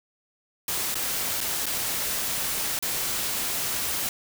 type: noise with dropouts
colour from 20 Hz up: white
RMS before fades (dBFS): -28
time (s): 0.68-4.09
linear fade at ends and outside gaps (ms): 2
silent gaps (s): 0.944-0.953 / 1.406-1.411 / 1.658-1.664 / 2.79-2.825
effects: none